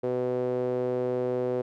sawtooth tone with band-pass filter, 125.1 Hz, B2, 23 cents sharp, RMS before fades -28 dBFS, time 0.03-1.62 s, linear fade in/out 10 ms, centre 450 Hz, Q 4.9, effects none

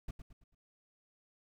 brown noise with echo, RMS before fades -39 dBFS, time 0.08-0.11 s, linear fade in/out 5 ms, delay 110 ms, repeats 4, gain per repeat -8 dB, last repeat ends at 0.55 s, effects none

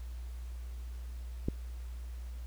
click, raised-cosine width 3 ms, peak -18 dBFS, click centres 1.485 s, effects added 60 Hz sine -39 dBFS peak until 2.46 s + pink hiss -60 dBFS RMS until 2.46 s

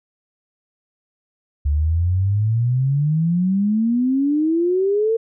sine exponential sweep, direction up, 70.5 to 459.7 Hz, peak -15 dBFS, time 1.65-5.17 s, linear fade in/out 10 ms, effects none

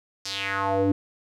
square tone with band-pass filter sweep, 98 Hz, G2, in tune, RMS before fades -25 dBFS, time 0.25-0.92 s, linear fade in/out 5 ms, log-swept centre 5500 to 300 Hz, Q 3.2, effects none

